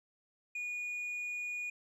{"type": "tone with tanh clipping", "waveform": "sine", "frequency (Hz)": 2450, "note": "D#7", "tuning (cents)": -27, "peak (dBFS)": -37, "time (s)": [0.55, 1.7], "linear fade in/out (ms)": 5, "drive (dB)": 3, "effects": []}